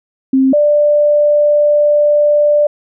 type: tone pair in turn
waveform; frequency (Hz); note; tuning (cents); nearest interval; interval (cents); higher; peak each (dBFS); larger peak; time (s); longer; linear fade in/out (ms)
sine; 265.2 / 590.6; C4 / D5; +23 / +10; octave + major second; 1387; second; -7; neither; 0.33-0.53 / 0.53-2.67; second; 5
effects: none